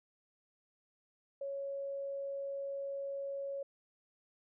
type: tone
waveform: sine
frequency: 554.4 Hz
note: C#5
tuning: in tune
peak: -37 dBFS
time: 1.41-3.63 s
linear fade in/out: 5 ms
effects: none